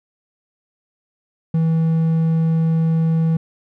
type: tone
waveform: triangle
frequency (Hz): 162.4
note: E3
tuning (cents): -26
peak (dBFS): -12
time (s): 1.54-3.37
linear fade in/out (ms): 5
effects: none